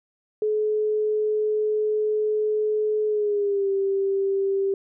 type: tone with pitch glide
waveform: sine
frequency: 427 to 391.6 Hz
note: G#4 to G4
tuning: +48 to -2 cents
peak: -20 dBFS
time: 0.42-4.74 s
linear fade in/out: 2 ms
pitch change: -150 cents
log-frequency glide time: 3.07-3.7 s
effects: none